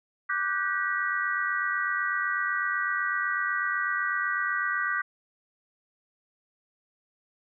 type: chord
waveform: sine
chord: G major seventh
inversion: second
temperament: equal with one note detuned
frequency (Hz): 1174.7 / 1480 / 1568 / 1931.5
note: D6 / F#6 / G6 / B6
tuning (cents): 0 / 0 / 0 / -39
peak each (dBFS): -31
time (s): 0.29-5.02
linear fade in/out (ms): 10
effects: none